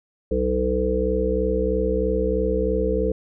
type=harmonic tone; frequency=63.1 Hz; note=B1; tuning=38 cents sharp; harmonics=1 / 3 / 5 / 7 / 8; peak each=-25 / -28 / -29 / -23 / -25 dBFS; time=0.31-3.12 s; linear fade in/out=5 ms; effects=none